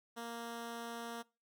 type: tone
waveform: 10% pulse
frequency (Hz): 233.1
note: A#3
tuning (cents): 0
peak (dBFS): -34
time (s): 0.16-1.23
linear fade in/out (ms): 20
effects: noise-tail reverb RT60 0.3 s tail -23 dB re dry